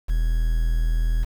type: tone with quantisation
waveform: triangle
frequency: 40.65 Hz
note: E1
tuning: 23 cents flat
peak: -16 dBFS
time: 0.08-1.25 s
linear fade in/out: 20 ms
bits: 7
effects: none